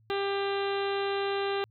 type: harmonic tone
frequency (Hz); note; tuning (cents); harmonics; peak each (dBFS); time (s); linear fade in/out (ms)
396.9; G4; +22; 1 / 2 / 3 / 4 / 5 / 6 / 7 / 8 / 9 / 10; -29 / -35 / -38 / -40 / -44 / -45 / -42 / -45 / -45 / -44; 0.1-1.64; 0
effects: added 110 Hz sine -60 dBFS peak until 1.7 s